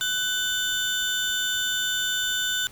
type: tone pair together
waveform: 30% pulse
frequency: 1500 / 3560 Hz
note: F#6 / A7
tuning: +23 / +20 cents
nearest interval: octave + minor third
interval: 1497 cents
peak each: -24 dBFS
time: 0.01-2.67 s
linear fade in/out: 0 ms
effects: pink hiss -49 dBFS RMS until 2.71 s